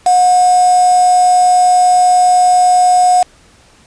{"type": "tone with quantisation", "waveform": "sine", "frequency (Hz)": 725, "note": "F#5", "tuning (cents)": -35, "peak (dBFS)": -6, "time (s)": [0.06, 3.23], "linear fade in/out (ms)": 5, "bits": 3, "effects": ["pink hiss -46 dBFS RMS until 3.86 s", "resampled to 22050 Hz"]}